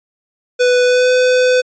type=tone with pitch glide; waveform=square; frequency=495.6 to 503.7 Hz; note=B4 to B4; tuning=+6 to +34 cents; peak=-10 dBFS; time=0.59-1.62 s; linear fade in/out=20 ms; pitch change=+28 cents; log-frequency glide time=0.85-1.11 s; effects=resampled to 16000 Hz